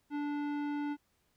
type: tone with tanh clipping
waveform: sine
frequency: 291.6 Hz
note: D4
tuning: 12 cents flat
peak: -35 dBFS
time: 0.1-0.97 s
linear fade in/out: 50 ms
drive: 16 dB
effects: pink hiss -75 dBFS RMS until 1.36 s